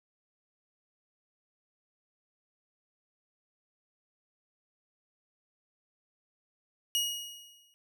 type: tone with exponential decay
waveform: sawtooth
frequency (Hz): 2888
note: F#7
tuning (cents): -43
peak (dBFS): -22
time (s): 6.95-7.74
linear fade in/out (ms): 0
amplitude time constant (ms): 170
effects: none